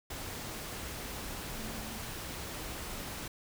sine tone in noise, 220 Hz, A3, in tune, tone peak -45 dBFS, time 1.55-1.98 s, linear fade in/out 5 ms, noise pink, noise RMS -41 dBFS, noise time 0.1-3.28 s, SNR -7 dB, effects none

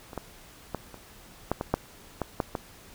clicks, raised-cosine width 1 ms, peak -26 / -18 / -16 / -28 / -11 / -15 / -8 / -14 / -11 / -15 dBFS, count 10, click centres 0.132 / 0.177 / 0.747 / 0.943 / 1.516 / 1.611 / 1.74 / 2.217 / 2.402 / 2.552 s, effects pink hiss -51 dBFS RMS until 2.94 s

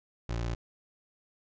25% pulse tone, 58 Hz, A#1, 8 cents flat, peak -27 dBFS, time 0.29-0.55 s, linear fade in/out 5 ms, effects resampled to 16000 Hz

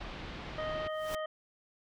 pink low-pass noise, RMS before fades -43 dBFS, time 0-0.88 s, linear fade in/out 10 ms, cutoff 4000 Hz, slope 24 dB/octave
harmonic tone, 622.3 Hz, D#5, in tune, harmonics 1 / 2 / 3 / 5, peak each -35 / -41 / -45 / -49 dBFS, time 0.58-1.26 s, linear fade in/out 5 ms
pink noise with exponential growth, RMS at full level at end -39 dBFS, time 0.84-1.15 s, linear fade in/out 2 ms, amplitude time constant 66 ms
effects none

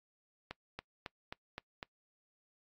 accelerating click train, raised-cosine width 0.3 ms, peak -25 dBFS, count 6, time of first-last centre 0.51-1.828 s, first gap 280 ms, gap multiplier 0.97, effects noise-tail reverb RT60 0.1 s tail -23 dB re dry + AAC 48 kbps

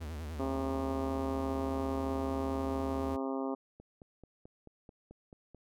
45% pulse tone with vibrato, 77.78 Hz, D#2, in tune, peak -38 dBFS, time 0-3.17 s, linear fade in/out 20 ms, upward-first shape sine, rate 10 Hz, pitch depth 130 cents each way
harmonic tone, 134.3 Hz, C3, 46 cents sharp, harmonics 2 / 3 / 4 / 5 / 6 / 7 / 8 / 9, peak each -35 / -39 / -41 / -43 / -45 / -46 / -47 / -48 dBFS, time 0.39-3.55 s, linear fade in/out 10 ms
click train, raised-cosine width 2 ms, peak -38 dBFS, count 9, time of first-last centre 3.8-5.547 s, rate 4.58 Hz
effects none

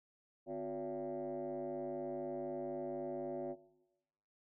sine tone with frequency modulation, 466.2 Hz, A#4, in tune, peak -38 dBFS, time 0.46-3.56 s, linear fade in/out 50 ms, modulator 104 Hz, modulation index 2.2, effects noise-tail reverb RT60 1.0 s tail -19 dB re dry + tanh soft clip ceiling -34 dBFS

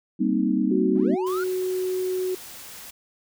sine chord, C minor seventh, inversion second, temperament equal, 196 / 233.1 / 261.6 / 311.1 Hz, G3 / Bb3 / C4 / Eb4, 0 / 0 / 0 / 0 cents, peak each -25 dBFS, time 0.19-1.16 s, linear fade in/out 20 ms
sine tone with pitch glide, 372.8 to 369.8 Hz, F#4 to F#4, +13 to -1 cents, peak -23 dBFS, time 0.71-2.35 s, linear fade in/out 5 ms, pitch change -14 cents, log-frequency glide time 1.1-1.34 s
triangle linear sweep, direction up, 174.2 to 1480 Hz, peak -28 dBFS, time 0.95-1.44 s, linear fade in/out 5 ms
white noise, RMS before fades -41 dBFS, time 1.26-2.91 s, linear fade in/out 10 ms
effects none

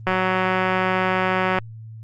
click train, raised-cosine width 0.5 ms, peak -6 dBFS, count 283, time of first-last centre 0.07-1.586 s, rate 186 Hz, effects added 111 Hz sine -35 dBFS peak until 2.03 s + Opus 32 kbps

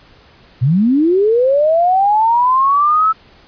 sine linear sweep, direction up, 113.2 to 1318 Hz, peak -9 dBFS, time 0.61-3.13 s, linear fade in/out 20 ms, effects pink hiss -46 dBFS RMS until 3.47 s + resampled to 11025 Hz

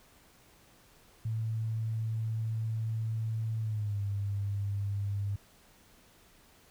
sine tone with pitch glide, 111.5 to 100.49 Hz, A2 to G2, +23 to +43 cents, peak -30 dBFS, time 1.25-5.36 s, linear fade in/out 5 ms, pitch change -180 cents, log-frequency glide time 3.59-4.01 s, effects pink hiss -61 dBFS RMS until 6.7 s

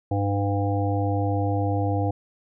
harmonic tone, 100.4 Hz, G2, 42 cents sharp, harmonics 1 / 3 / 5 / 7 / 8, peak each -23 / -28 / -30 / -31 / -32 dBFS, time 0.11-2.11 s, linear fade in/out 5 ms, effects none

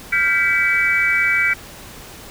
sine chord, G dominant seventh, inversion third, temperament equal with one note detuned, 1396.9 / 1568 / 1975.5 / 2292 Hz, F6 / G6 / B6 / D7, 0 / 0 / 0 / -43 cents, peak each -23 / -23 / -19 / -17 dBFS, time 0.12-1.54 s, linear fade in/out 10 ms, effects pink hiss -38 dBFS RMS until 2.3 s

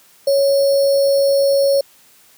sine tone with sample-and-hold, 554.4 Hz, C#5, in tune, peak -11 dBFS, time 0.27-1.81 s, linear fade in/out 5 ms, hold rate 4900 Hz, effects white hiss -50 dBFS RMS until 2.37 s + high-pass 100 Hz 12 dB/octave

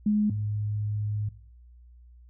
sine tone pair in turn, 210 / 105 Hz, G#3 / G#2, +19 / +19 cents, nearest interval octave, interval 1200 cents, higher first, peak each -20 / -27 dBFS, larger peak first, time 0.06-0.3 / 0.3-1.29 s, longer second, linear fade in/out 5 ms, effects noise-tail reverb RT60 0.5 s tail -18 dB re dry + added 60 Hz sine -49 dBFS peak until 2.29 s

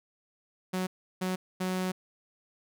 sawtooth tone bursts at uneven times, 185 Hz, F#3, in tune, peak -25 dBFS, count 3, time 0.73-0.87 / 1.21-1.36 / 1.6-1.92 s, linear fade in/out 10 ms, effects none

